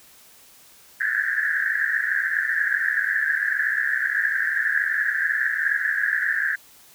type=band-pass noise; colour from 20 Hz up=pink; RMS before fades=-23 dBFS; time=1-6.56 s; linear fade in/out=10 ms; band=1600 to 1800 Hz; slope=96 dB/octave; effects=white hiss -51 dBFS RMS until 6.94 s